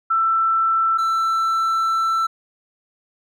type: tone pair in turn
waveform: sine / triangle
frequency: 1333 / 1333 Hz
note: E6 / E6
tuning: +19 / +19 cents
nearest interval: unison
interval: 0 cents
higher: neither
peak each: -15 dBFS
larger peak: neither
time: 0.1-0.98 / 0.98-2.27 s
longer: second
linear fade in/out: 10 ms
effects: none